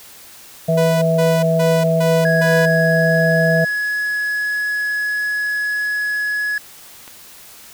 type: harmonic tone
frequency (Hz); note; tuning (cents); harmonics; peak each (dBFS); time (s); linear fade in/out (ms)
163.5; E3; -14; 1 / 3 / 4; -16 / -22 / -16; 0.68-3.65; 10
type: tone bursts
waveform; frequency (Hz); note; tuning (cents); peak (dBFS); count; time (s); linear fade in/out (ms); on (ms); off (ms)
sawtooth; 493.9; B4; 0; -16; 5; 0.77-2.66; 10; 250; 160
type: tone with pitch glide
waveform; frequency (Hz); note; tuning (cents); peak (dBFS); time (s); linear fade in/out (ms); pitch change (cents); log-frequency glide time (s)
triangle; 1661.2 to 1687.3; G#6 to G#6; 0 to +27; -16; 2.25-6.58; 2; +27; 2.47-3.88
type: click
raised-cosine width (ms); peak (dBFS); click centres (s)
0.3; -21; 7.078
effects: white hiss -41 dBFS RMS until 7.73 s